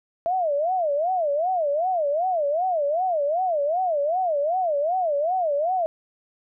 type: tone with vibrato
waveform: sine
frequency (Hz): 653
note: E5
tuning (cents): -17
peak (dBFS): -20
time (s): 0.26-5.86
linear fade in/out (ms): 0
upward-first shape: sine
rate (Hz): 2.6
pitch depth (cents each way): 250
effects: none